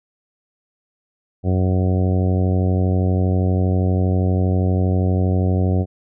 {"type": "harmonic tone", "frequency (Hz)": 92.5, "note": "F#2", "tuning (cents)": 0, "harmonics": [1, 2, 3, 4, 5, 6, 7, 8], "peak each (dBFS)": [-16, -22, -26, -28, -30, -32, -33, -34], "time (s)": [1.43, 5.86], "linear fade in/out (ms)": 50, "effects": []}